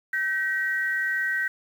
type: tone pair together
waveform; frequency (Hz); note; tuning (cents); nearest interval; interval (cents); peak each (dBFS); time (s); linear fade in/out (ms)
sine; 1543 / 1901; G6 / A#6; -28 / +33; major third; 361; -26; 0.13-1.48; 5
effects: 8-bit